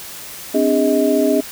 sine tone cluster, 259.7 / 294.7 / 407.7 / 632 Hz, C4 / D4 / G#4 / D#5, -13 / +6 / -32 / +27 cents, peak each -18 dBFS, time 0.54-1.41 s, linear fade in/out 10 ms, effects white hiss -33 dBFS RMS until 1.51 s

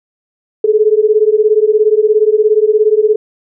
sine beating tone pair, 420.3 / 437.3 Hz, G#4 / A4, +21 / -11 cents, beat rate 17 Hz, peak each -10 dBFS, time 0.64-3.16 s, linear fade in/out 5 ms, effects none

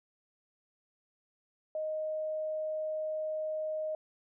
sine tone, 622.3 Hz, D#5, in tune, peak -32 dBFS, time 1.75-3.95 s, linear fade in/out 2 ms, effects none

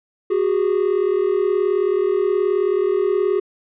triangle tone pair together, 370 / 408.8 Hz, F#4 / G#4, 0 / -27 cents, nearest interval major second, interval 173 cents, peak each -16 dBFS, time 0.3-3.4 s, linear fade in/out 10 ms, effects tanh soft clip ceiling -8 dBFS + resampled to 8000 Hz

